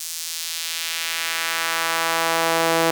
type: tone with high-pass filter sweep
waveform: sawtooth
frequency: 164.81 Hz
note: E3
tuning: in tune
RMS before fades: -23 dBFS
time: 0-2.91 s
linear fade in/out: 5 ms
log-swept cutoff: 6400 to 450 Hz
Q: 1
effects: none

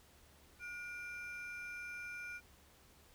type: ring-modulated tone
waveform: triangle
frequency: 1908 Hz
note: A#6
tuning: 40 cents sharp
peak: -39 dBFS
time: 0.59-2.41 s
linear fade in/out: 50 ms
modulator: 467 Hz
effects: added 73 Hz sine -69 dBFS peak until 3.14 s + pink hiss -65 dBFS RMS until 3.14 s

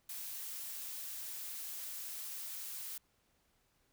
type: noise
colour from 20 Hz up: blue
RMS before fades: -44 dBFS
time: 0.09-2.98 s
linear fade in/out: 5 ms
effects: pink hiss -75 dBFS RMS until 3.92 s

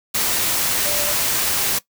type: tone in noise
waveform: sine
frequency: 587.3 Hz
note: D5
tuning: in tune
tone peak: -27 dBFS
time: 0.85-1.13 s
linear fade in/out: 10 ms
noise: white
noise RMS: -20 dBFS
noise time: 0.14-1.79 s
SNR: -10 dB
effects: noise-tail reverb RT60 0.1 s tail -18 dB re dry

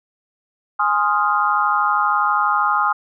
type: chord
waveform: sine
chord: F minor seventh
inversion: first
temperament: equal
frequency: 830.6 / 1046.5 / 1244.5 / 1396.9 Hz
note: Ab5 / C6 / Eb6 / F6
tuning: 0 / 0 / 0 / 0 cents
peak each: -21 / -22 / -18 / -22 dBFS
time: 0.79-2.93 s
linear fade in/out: 10 ms
effects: none

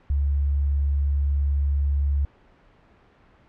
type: tone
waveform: sine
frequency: 70.7 Hz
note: C#2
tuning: 35 cents sharp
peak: -19 dBFS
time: 0.1-2.25 s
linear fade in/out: 0 ms
effects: pink hiss -56 dBFS RMS until 3.48 s + low-pass 2000 Hz 12 dB/octave

